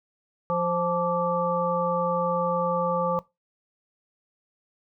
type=harmonic tone with a mistuned harmonic; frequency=174.7 Hz; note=F3; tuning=1 cent sharp; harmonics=1 / 3 / 5 / 7; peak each=-30 / -26 / -30 / -28 dBFS; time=0.5-3.19 s; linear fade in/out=0 ms; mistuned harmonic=7; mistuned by=-81 cents; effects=noise-tail reverb RT60 0.2 s tail -19 dB re dry